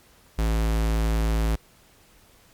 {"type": "tone", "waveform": "square", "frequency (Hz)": 55, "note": "A1", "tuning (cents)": 0, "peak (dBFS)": -21, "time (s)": [0.38, 1.56], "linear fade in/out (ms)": 10, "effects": ["pink hiss -56 dBFS RMS until 2.53 s", "MP3 96 kbps"]}